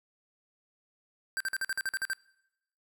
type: tone bursts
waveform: square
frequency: 1568 Hz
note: G6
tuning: in tune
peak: -30 dBFS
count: 10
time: 1.37-2.133 s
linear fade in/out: 0 ms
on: 34 ms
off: 47 ms
effects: noise-tail reverb RT60 0.9 s tail -25 dB re dry